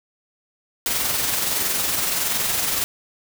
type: noise with amplitude modulation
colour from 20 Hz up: white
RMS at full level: -21 dBFS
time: 0.86-2.84 s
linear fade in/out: 0 ms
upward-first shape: sine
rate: 21.5 Hz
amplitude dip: 35%
effects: none